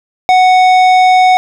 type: tone with tanh clipping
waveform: sine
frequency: 740 Hz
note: F#5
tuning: in tune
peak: -6 dBFS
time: 0.29-1.37 s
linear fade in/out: 0 ms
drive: 13 dB
effects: none